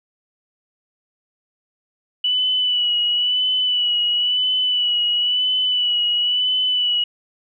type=tone with vibrato; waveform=sine; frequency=2960 Hz; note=F#7; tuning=in tune; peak=-16 dBFS; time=2.24-7.04 s; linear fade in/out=5 ms; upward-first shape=sine; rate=0.98 Hz; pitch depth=34 cents each way; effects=none